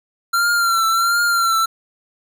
square tone with vibrato, 1371 Hz, F6, 32 cents flat, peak -15 dBFS, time 0.33-1.66 s, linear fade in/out 10 ms, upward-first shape triangle, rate 1.4 Hz, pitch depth 57 cents each way, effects none

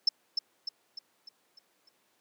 sine tone with echo, 5280 Hz, E8, 2 cents sharp, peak -19 dBFS, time 0.07-0.09 s, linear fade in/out 5 ms, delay 300 ms, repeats 6, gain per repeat -6 dB, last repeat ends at 1.89 s, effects pink hiss -70 dBFS RMS until 2.2 s + high-pass 300 Hz 12 dB/octave

